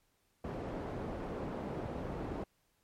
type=low-pass noise; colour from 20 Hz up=white; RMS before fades=-40 dBFS; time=0.44-2.44 s; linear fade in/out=5 ms; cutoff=520 Hz; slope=12 dB/octave; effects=pink hiss -75 dBFS RMS until 2.83 s + MP3 64 kbps